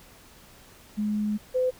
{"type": "tone pair in turn", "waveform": "sine", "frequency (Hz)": [210.4, 508.9], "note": ["G#3", "C5"], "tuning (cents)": [23, -48], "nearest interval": "octave + minor third", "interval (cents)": 1529, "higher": "second", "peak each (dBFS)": [-24, -21], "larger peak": "second", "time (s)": [[0.97, 1.38], [1.54, 1.71]], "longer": "first", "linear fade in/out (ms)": 20, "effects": ["pink hiss -52 dBFS RMS until 1.79 s"]}